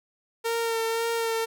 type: tone with vibrato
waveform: sawtooth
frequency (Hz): 457.2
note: A#4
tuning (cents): -34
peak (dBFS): -21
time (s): 0.44-1.46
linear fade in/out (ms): 20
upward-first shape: sine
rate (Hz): 1.9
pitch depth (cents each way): 21
effects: none